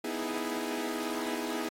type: chord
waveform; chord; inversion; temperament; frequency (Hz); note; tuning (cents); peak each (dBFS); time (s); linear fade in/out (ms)
sawtooth; E major seventh; second; equal; 246.9 / 311.1 / 329.6 / 415.3; B3 / D#4 / E4 / G#4; 0 / 0 / 0 / 0; -34; 0.04-1.69; 5
effects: AAC 48 kbps